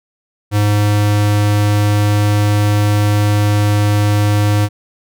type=tone; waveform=square; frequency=103.83 Hz; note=G#2; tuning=in tune; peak=-11 dBFS; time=0.51-4.69 s; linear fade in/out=50 ms; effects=none